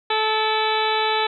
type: harmonic tone with a mistuned harmonic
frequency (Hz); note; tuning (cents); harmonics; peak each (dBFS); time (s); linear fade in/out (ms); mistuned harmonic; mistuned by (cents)
435.4; A4; -18; 1 / 2 / 3 / 4 / 5 / 6 / 7 / 8 / 9; -25 / -22 / -28 / -29 / -30 / -32 / -33 / -29 / -29; 0.1-1.27; 5; 5; +69
effects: none